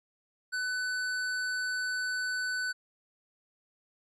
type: tone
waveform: square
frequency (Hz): 1500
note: F#6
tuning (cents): +23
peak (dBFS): -31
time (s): 0.52-2.73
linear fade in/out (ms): 20
effects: resampled to 22050 Hz